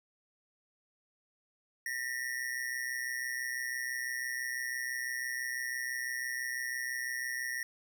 square ring-modulated tone, 1878 Hz, A#6, 12 cents sharp, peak -32 dBFS, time 1.86-7.63 s, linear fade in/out 0 ms, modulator 63 Hz, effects none

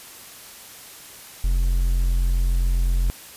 triangle tone, 43.85 Hz, F1, 8 cents sharp, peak -15 dBFS, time 1.44-3.1 s, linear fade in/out 0 ms, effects white hiss -42 dBFS RMS until 3.36 s + resampled to 32000 Hz

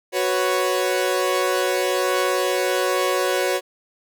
sawtooth chord, F# suspended fourth, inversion none, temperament equal, 370 / 493.9 / 554.4 Hz, F#4 / B4 / C#5, 0 / 0 / 0 cents, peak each -19 / -21 / -19 dBFS, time 0.12-3.61 s, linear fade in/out 50 ms, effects none

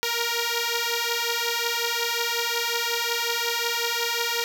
5% pulse beating tone pair, 466.2 / 471.7 Hz, A#4 / A#4, 0 / +20 cents, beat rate 5.5 Hz, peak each -15 / -15 dBFS, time 0.03-4.44 s, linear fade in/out 0 ms, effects none

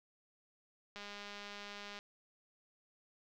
click train, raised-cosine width 0.2 ms, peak -30 dBFS, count 211, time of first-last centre 0.96-1.989 s, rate 204 Hz, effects low-pass 5000 Hz 12 dB/octave + 11-bit

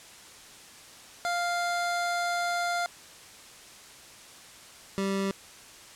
25% pulse tone pair in turn, 698.5 / 195.33 Hz, F5 / G3, 0 / -6 cents, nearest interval octave + minor seventh, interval 2206 cents, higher first, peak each -23 dBFS, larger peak neither, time 1.25-2.86 / 4.98-5.31 s, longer first, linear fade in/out 0 ms, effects white hiss -49 dBFS RMS until 5.95 s + low-pass 9000 Hz 12 dB/octave

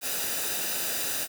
white noise with comb filter, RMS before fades -30 dBFS, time 0.01-1.28 s, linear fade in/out 50 ms, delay 0.92 ms, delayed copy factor -0.6, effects none

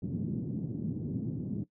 pink band-pass noise, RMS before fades -35 dBFS, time 0.02-1.64 s, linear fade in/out 5 ms, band 120 to 280 Hz, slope 24 dB/octave, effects noise-tail reverb RT60 0.1 s tail -17 dB re dry

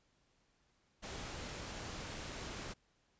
pink noise, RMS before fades -45 dBFS, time 1.02-2.74 s, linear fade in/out 20 ms, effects pink hiss -75 dBFS RMS until 3.19 s + resampled to 16000 Hz

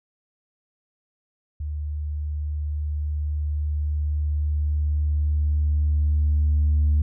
sine tone with level ramp, 74.7 Hz, D2, 30 cents sharp, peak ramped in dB -26 to -14 dBFS, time 1.6-7.02 s, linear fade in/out 5 ms, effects tanh soft clip ceiling -14 dBFS

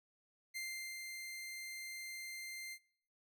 sawtooth tone with ADSR envelope, 2093 Hz, C7, in tune, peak -37 dBFS, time 0.54-2.79 s, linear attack 24 ms, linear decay 400 ms, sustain -4 dB, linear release 64 ms, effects noise-tail reverb RT60 0.6 s tail -24 dB re dry

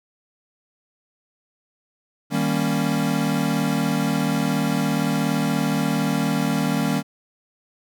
square chord, Eb dominant seventh, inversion none, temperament equal, 155.56 / 196 / 233.1 / 277.2 Hz, Eb3 / G3 / Bb3 / Db4, 0 / 0 / 0 / 0 cents, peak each -26 dBFS, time 2.3-7.03 s, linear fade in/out 50 ms, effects none

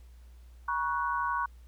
sine chord, F# major, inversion first, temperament equal with one note detuned, 956.9 / 1108.7 / 1480 Hz, A#5 / C#6 / F#6, +45 / 0 / 0 cents, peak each -32 / -31 / -34 dBFS, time 0.68-1.46 s, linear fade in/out 5 ms, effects added 60 Hz sine -49 dBFS peak until 1.67 s + pink hiss -67 dBFS RMS until 1.67 s

